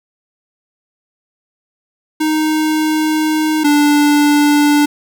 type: tone pair in turn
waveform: square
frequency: 310.5 / 293.1 Hz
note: D#4 / D4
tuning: -3 / -3 cents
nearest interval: minor second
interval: 100 cents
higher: first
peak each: -13 / -9 dBFS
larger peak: second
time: 2.2-3.64 / 3.64-4.86 s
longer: first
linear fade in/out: 10 ms
effects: 7-bit